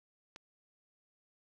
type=click; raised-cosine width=0.2 ms; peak=-30 dBFS; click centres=0.361 s; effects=none